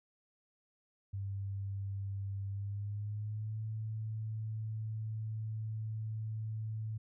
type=tone with pitch glide; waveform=sine; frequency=98.7 to 109.51 Hz; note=G2 to A2; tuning=+12 to -8 cents; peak=-36 dBFS; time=1.13-6.98 s; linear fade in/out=10 ms; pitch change=+180 cents; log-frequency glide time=2.47-3.61 s; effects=none